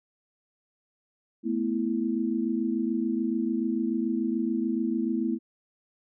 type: chord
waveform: sine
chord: A suspended second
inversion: none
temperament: equal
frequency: 220 / 246.9 / 329.6 Hz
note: A3 / B3 / E4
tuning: 0 / 0 / 0 cents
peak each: -29 dBFS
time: 1.43-5.39 s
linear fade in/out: 50 ms
effects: none